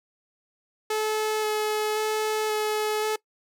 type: tone with vibrato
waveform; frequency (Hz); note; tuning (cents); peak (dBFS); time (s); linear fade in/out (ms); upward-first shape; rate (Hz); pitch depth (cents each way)
sawtooth; 429.5; A4; -42; -20; 0.9-3.16; 5; square; 0.94; 9
effects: noise-tail reverb RT60 0.1 s tail -22 dB re dry